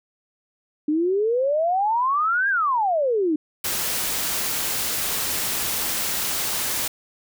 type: exponential two-way sweep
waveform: sine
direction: up then down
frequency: 293.7 to 1649 to 293.7 Hz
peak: -18 dBFS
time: 0.88-3.36 s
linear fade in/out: 5 ms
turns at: 2.49 s
type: noise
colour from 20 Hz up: white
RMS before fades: -25 dBFS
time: 3.64-6.88 s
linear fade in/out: 5 ms
effects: none